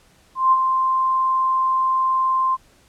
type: tone with ADSR envelope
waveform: sine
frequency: 1046.5 Hz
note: C6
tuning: in tune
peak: -10 dBFS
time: 0.35-2.57 s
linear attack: 170 ms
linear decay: 39 ms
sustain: -6 dB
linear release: 32 ms
effects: pink hiss -55 dBFS RMS until 2.88 s + low-pass 11000 Hz 12 dB/octave